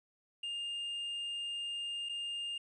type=tone with dropouts; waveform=triangle; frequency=2815 Hz; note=F7; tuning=13 cents sharp; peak=-35 dBFS; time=0.43-2.58 s; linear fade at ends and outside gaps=5 ms; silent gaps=2.089-2.093 s; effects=resampled to 22050 Hz + 12-bit